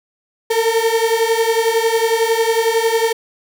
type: beating tone pair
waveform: 35% pulse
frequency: 448.3 / 459.3 Hz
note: A4 / A#4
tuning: +32 / -26 cents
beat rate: 11 Hz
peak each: -15 / -15 dBFS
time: 0.5-3.13 s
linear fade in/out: 10 ms
effects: none